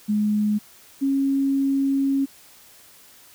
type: tone pair in turn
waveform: sine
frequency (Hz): 210 / 273.7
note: G#3 / C#4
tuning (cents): +19 / -22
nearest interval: perfect fourth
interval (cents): 459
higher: second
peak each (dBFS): -18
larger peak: neither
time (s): 0.08-0.59 / 1.01-2.26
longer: second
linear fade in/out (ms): 20
effects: white hiss -50 dBFS RMS until 3.34 s